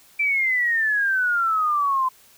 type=exponential sweep; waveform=sine; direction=down; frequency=2349 to 1022 Hz; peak=-18 dBFS; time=0.19-2.09 s; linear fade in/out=10 ms; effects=white hiss -53 dBFS RMS until 2.37 s